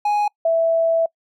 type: tone pair in turn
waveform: triangle / sine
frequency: 830.6 / 659.2 Hz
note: G#5 / E5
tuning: 0 / 0 cents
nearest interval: major third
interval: 400 cents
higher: first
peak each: -14 dBFS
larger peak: neither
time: 0.05-0.28 / 0.45-1.06 s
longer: second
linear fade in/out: 5 ms
effects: noise-tail reverb RT60 0.1 s tail -26 dB re dry